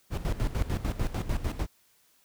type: noise with tremolo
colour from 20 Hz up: brown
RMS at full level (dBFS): -27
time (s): 0.1-1.67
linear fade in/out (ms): 50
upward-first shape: square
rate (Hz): 6.7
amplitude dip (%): 75
effects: white hiss -65 dBFS RMS until 2.24 s